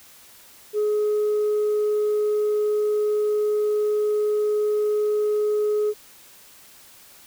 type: tone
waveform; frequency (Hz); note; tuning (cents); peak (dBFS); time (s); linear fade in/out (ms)
sine; 421.3; G#4; +25; -17; 0.73-5.94; 50
effects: tanh soft clip ceiling -17 dBFS + white hiss -49 dBFS RMS until 7.26 s